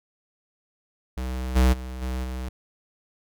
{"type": "tone with level steps", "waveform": "square", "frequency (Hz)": 63.6, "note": "C2", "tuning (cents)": -48, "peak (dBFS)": [-28, -16, -33, -27, -30], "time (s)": [1.17, 2.49], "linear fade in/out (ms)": 5, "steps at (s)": [1.55, 1.72, 2.01, 2.23], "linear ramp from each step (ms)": 20, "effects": []}